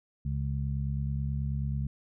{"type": "harmonic tone", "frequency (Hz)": 69.3, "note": "C#2", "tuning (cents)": 0, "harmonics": [1, 2, 3], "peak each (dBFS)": [-32, -31, -39], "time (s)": [0.25, 1.87], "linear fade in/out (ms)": 5, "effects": []}